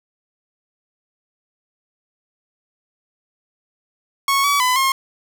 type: tone with pitch steps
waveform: sawtooth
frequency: 1103 / 1139 / 1006 / 1072 Hz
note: C#6 / C#6 / B5 / C6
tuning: -9 / +47 / +32 / +42 cents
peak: -11 dBFS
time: 4.28-4.92 s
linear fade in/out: 2 ms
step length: 160 ms
effects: none